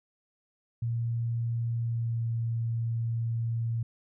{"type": "tone with pitch glide", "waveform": "sine", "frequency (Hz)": [116.7, 115.36], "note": ["A#2", "A#2"], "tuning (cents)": [2, -18], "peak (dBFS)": -27, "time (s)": [0.82, 3.83], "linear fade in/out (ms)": 5, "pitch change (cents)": -20, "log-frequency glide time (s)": [1.77, 2.26], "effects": []}